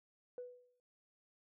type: tone with exponential decay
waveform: sine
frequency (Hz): 493.9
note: B4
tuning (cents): 0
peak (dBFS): -40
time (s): 0.38-0.8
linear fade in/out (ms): 1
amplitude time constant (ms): 90
effects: noise-tail reverb RT60 0.4 s tail -25 dB re dry + tanh soft clip ceiling -38 dBFS

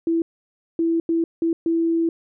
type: tone bursts at uneven times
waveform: sine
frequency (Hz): 331.4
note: E4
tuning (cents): +9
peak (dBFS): -17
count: 5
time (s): 0.07-0.22 / 0.79-1 / 1.09-1.24 / 1.42-1.53 / 1.66-2.09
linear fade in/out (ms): 2
effects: none

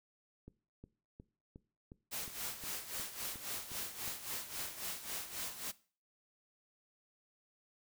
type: click train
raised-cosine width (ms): 3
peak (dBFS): -38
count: 11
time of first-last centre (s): 0.48-4.077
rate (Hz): 2.78
type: noise with tremolo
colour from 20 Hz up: white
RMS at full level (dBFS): -40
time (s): 2.11-5.72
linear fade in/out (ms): 20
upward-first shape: sine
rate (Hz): 3.7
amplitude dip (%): 70
effects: noise-tail reverb RT60 0.4 s tail -19 dB re dry

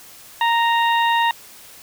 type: harmonic tone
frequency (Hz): 930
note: A#5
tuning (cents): -4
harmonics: 1 / 2 / 3 / 4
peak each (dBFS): -16 / -22 / -26 / -28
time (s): 0.41-1.31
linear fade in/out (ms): 2
effects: white hiss -43 dBFS RMS until 1.82 s

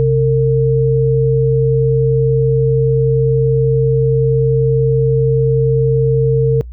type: tone pair together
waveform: sine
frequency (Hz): 133.2 / 455.2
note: C3 / A#4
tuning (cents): +31 / -41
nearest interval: octave + major sixth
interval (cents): 2128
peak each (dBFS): -12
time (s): 0-6.61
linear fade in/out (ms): 0
effects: noise-tail reverb RT60 0.1 s tail -22 dB re dry + added 60 Hz sine -27 dBFS peak until 6.72 s

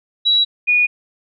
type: tone pair in turn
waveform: sine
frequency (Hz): 3897 / 2455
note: B7 / D#7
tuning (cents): -24 / -24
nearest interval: minor sixth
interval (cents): 800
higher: first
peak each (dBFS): -11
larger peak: neither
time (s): 0.25-0.45 / 0.67-0.87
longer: neither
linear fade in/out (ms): 20
effects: none

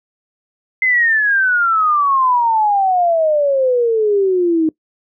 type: exponential sweep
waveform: sine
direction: down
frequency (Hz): 2077 to 311.1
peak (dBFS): -11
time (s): 0.82-4.69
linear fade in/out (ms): 2
effects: noise-tail reverb RT60 0.1 s tail -22 dB re dry

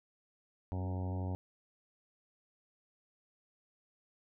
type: harmonic tone with a mistuned harmonic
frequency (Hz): 92.5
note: F#2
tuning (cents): 0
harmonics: 1 / 2 / 3 / 4 / 5 / 6 / 7 / 8 / 9 / 10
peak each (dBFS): -35 / -44 / -45 / -51 / -53 / -52 / -53 / -53 / -53 / -55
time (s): 0.72-1.35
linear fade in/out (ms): 0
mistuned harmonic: 3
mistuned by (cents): -23
effects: none

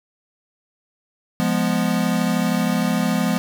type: chord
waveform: square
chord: F diminished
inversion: none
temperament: equal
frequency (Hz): 174.61 / 207.7 / 246.9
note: F3 / Ab3 / Cb4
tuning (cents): 0 / 0 / 0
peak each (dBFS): -23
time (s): 1.4-3.38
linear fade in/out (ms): 0
effects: none

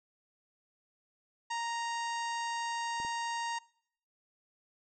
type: harmonic tone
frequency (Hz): 932.3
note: A#5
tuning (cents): 0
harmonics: 1 / 2 / 3 / 4 / 5 / 6 / 7 / 8 / 9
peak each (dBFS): -34 / -41 / -45 / -49 / -48 / -52 / -49 / -55 / -56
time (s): 1.5-3.59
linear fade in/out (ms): 10
type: clicks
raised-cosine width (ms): 2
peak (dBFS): -35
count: 2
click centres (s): 3.001 / 3.049
effects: noise-tail reverb RT60 0.7 s tail -24 dB re dry

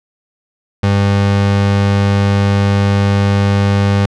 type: tone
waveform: 30% pulse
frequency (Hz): 100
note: G2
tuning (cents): +35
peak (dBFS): -7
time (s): 0.83-4.06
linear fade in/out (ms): 5
effects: low-pass 5000 Hz 12 dB/octave

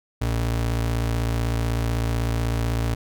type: ring-modulated tone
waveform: square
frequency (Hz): 87.31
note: F2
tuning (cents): 0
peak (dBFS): -19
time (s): 0.21-2.95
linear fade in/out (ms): 10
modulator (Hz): 28
effects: none

